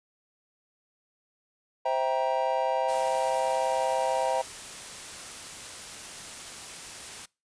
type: chord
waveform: triangle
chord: C dominant seventh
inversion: none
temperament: just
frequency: 523.3 / 654.1 / 784.9 / 941.9 Hz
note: C5 / E5 / G5 / Bb5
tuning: 0 / -14 / +2 / +18 cents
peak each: -28 dBFS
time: 1.85-4.42 s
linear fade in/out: 10 ms
type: noise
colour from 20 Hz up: white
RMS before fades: -41 dBFS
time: 2.88-7.26 s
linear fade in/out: 10 ms
effects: noise-tail reverb RT60 0.3 s tail -25 dB re dry + resampled to 22050 Hz